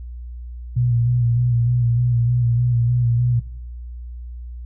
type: tone with vibrato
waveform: sine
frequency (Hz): 120.3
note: B2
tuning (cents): -45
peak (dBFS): -15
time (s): 0.76-3.4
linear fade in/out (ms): 10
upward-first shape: square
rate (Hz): 3.3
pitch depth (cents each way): 31
effects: noise-tail reverb RT60 0.7 s tail -18 dB re dry + added 60 Hz sine -30 dBFS peak until 4.65 s